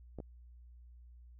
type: clicks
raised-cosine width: 2 ms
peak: -30 dBFS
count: 2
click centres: 0.187 / 0.202 s
effects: added 60 Hz sine -53 dBFS peak until 1.39 s